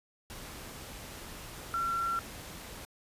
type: tone in noise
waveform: sine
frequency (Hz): 1361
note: F6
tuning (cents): -45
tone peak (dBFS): -29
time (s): 1.74-2.19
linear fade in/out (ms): 0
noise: pink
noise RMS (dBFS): -45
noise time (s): 0.3-2.85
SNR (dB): +13
effects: resampled to 32000 Hz